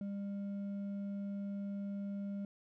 sine tone with hard clipping, 200 Hz, G3, 35 cents sharp, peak -39 dBFS, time 0.01-2.45 s, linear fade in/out 2 ms, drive 4 dB, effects none

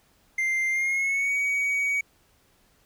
triangle tone with pitch glide, 2093 to 2256 Hz, C7 to C#7, 0 to +30 cents, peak -21 dBFS, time 0.38-2.01 s, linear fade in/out 5 ms, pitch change +130 cents, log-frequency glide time 0.69-1.36 s, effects pink hiss -63 dBFS RMS until 2.85 s

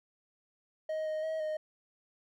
triangle tone with pitch steps, 627 / 622 / 636 / 619 Hz, D#5 / D#5 / D#5 / D#5, +13 / -1 / +38 / -9 cents, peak -30 dBFS, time 0.89-1.57 s, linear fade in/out 5 ms, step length 170 ms, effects none

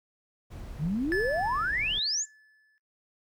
brown noise, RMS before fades -41 dBFS, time 0.5-2 s, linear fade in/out 20 ms
sine exponential sweep, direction up, 136 to 7459 Hz, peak -26 dBFS, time 0.78-2.26 s, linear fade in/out 50 ms
triangle tone with exponential decay, 1733 Hz, A6, 27 cents flat, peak -24 dBFS, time 1.12-2.78 s, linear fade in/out 0 ms, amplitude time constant 360 ms
effects noise-tail reverb RT60 0.2 s tail -22 dB re dry

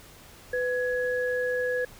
sine tone pair together, 498.8 / 1676.4 Hz, B4 / G#6, +17 / +16 cents, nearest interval octave + major sixth, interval 2099 cents, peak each -26 / -30 dBFS, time 0.53-1.85 s, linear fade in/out 5 ms, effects pink hiss -50 dBFS RMS until 1.99 s

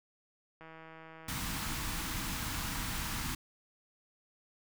click train, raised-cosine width 0.5 ms, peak -36 dBFS, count 424, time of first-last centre 0.61-3.237 s, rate 161 Hz
pink band-stop noise, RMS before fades -37 dBFS, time 1.28-3.35 s, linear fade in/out 5 ms, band 320 to 840 Hz, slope 48 dB/octave
effects none

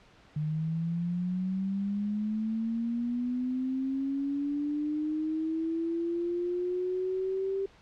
sine linear sweep, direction up, 150 to 391.9 Hz, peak -28 dBFS, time 0.36-7.66 s, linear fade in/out 5 ms, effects pink hiss -58 dBFS RMS until 7.81 s + low-pass 4000 Hz 12 dB/octave

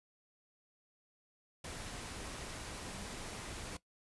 sine tone in noise, 197.2 Hz, G3, 11 cents sharp, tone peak -52 dBFS, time 2.9-3.11 s, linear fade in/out 5 ms, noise pink, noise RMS -45 dBFS, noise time 1.64-3.77 s, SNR -10 dB, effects noise-tail reverb RT60 0.1 s tail -17 dB re dry + resampled to 24000 Hz

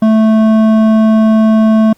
sine tone with hard clipping, 219.4 Hz, A3, 5 cents flat, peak -7 dBFS, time 0.02-1.93 s, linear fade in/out 5 ms, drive 10 dB, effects pink hiss -52 dBFS RMS until 1.97 s + Opus 32 kbps

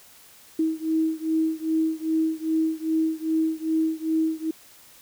sine beating tone pair, 318.4 / 320.9 Hz, D#4 / E4, +40 / -46 cents, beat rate 2.5 Hz, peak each -24 / -25 dBFS, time 0.59-4.51 s, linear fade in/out 5 ms, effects white hiss -51 dBFS RMS until 5.01 s

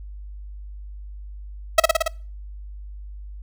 sawtooth tone with echo, 648 Hz, E5, 30 cents flat, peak -5 dBFS, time 1.78-1.8 s, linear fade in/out 5 ms, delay 56 ms, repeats 5, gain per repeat -2 dB, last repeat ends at 2.08 s, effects noise-tail reverb RT60 0.4 s tail -24 dB re dry + added 50 Hz sine -34 dBFS peak until 3.42 s

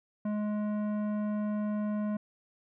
triangle tone with tanh clipping, 210 Hz, G#3, 19 cents sharp, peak -31 dBFS, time 0.25-2.17 s, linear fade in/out 5 ms, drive 17 dB, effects none

